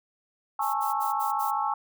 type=chord; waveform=sine; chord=A major seventh; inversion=third; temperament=just; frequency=825 / 880 / 1100 / 1320 Hz; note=G#5 / A5 / C#6 / E6; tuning=-12 / 0 / -14 / +2 cents; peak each=-29 / -30 / -30 / -33 dBFS; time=0.59-1.74 s; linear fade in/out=5 ms
type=noise bursts; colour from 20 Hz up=violet; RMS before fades=-39 dBFS; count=5; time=0.61-1.516 s; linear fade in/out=20 ms; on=130 ms; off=64 ms
effects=none